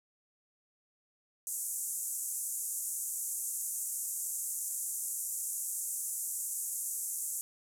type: band-pass noise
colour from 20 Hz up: pink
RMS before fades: -37 dBFS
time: 1.47-7.41 s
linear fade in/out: 0 ms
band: 6900 to 13000 Hz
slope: 48 dB/octave
effects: none